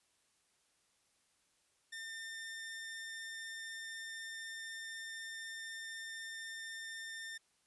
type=tone; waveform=sawtooth; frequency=1804 Hz; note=A6; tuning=43 cents sharp; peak=-40 dBFS; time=1.92-7.38 s; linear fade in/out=10 ms; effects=white hiss -75 dBFS RMS until 7.66 s + resampled to 24000 Hz